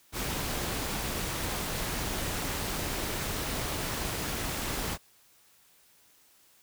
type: noise with amplitude modulation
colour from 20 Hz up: pink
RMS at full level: -31 dBFS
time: 0.12-4.98 s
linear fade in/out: 50 ms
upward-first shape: sine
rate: 242 Hz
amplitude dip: 45%
effects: white hiss -62 dBFS RMS until 6.62 s